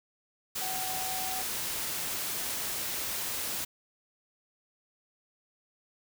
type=tone in noise; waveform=sine; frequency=752 Hz; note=F#5; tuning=28 cents sharp; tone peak=-37 dBFS; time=0.61-1.42 s; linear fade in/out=10 ms; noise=white; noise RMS=-34 dBFS; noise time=0.55-3.65 s; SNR=-6 dB; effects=none